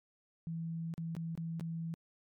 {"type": "tone with dropouts", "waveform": "sine", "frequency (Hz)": 164.81, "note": "E3", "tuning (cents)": 0, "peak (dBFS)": -36, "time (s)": [0.47, 1.94], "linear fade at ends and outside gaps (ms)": 0, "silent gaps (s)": [[0.939, 0.979], [1.151, 1.166], [1.353, 1.376], [1.597, 1.609]], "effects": ["MP3 96 kbps"]}